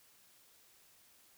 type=silence; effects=white hiss -65 dBFS RMS until 1.37 s